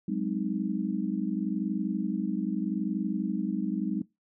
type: chord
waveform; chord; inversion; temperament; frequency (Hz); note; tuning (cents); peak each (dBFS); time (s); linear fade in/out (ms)
sine; Ab dominant seventh; third; just; 186.89 / 207.7 / 259.6 / 311.5; Gb3 / Ab3 / C4 / Eb4; +18 / 0 / -13 / +2; -32 / -31 / -35 / -34; 0.08-4.02; 5
effects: noise-tail reverb RT60 0.2 s tail -21 dB re dry